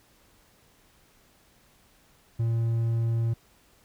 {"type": "tone", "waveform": "triangle", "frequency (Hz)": 115, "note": "A#2", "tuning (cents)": -23, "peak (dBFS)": -21, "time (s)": [2.39, 3.34], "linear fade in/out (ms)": 10, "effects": ["pink hiss -61 dBFS RMS until 3.84 s"]}